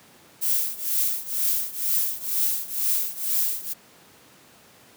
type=noise with tremolo; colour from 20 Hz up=violet; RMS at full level=-21 dBFS; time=0.41-3.74 s; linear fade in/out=20 ms; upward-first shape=triangle; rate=2.1 Hz; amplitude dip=90%; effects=pink hiss -52 dBFS RMS until 4.96 s + high-pass 150 Hz 12 dB/octave